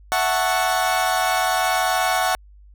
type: chord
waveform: 30% pulse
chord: F# minor seventh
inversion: third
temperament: equal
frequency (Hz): 659.3 / 740 / 880 / 1108.7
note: E5 / F#5 / A5 / C#6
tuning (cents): 0 / 0 / 0 / 0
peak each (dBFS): -23 / -18 / -24 / -23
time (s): 0.12-2.35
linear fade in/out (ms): 0
effects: added 50 Hz sine -44 dBFS peak until 2.74 s